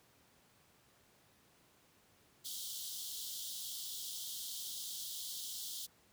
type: high-pass noise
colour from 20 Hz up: pink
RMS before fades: -44 dBFS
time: 2.44-5.87 s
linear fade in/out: 20 ms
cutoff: 3100 Hz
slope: 96 dB/octave
effects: pink hiss -68 dBFS RMS until 6.12 s + high-pass 80 Hz 12 dB/octave